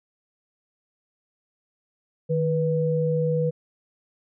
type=tone pair together; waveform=sine; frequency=155.56 / 489.9 Hz; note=D#3 / B4; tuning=0 / -14 cents; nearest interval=octave + minor sixth; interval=1986 cents; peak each=-23 dBFS; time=2.29-3.51 s; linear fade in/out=20 ms; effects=none